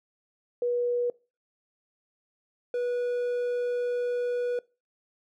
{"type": "tone pair in turn", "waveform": ["sine", "triangle"], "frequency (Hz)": [484.7, 487.8], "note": ["B4", "B4"], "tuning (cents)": [-32, -21], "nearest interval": "unison", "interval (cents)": 11, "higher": "second", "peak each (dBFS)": [-24, -24], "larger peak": "neither", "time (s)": [[0.62, 1.1], [2.74, 4.59]], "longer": "second", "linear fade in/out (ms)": 2, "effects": ["noise-tail reverb RT60 0.3 s tail -22 dB re dry"]}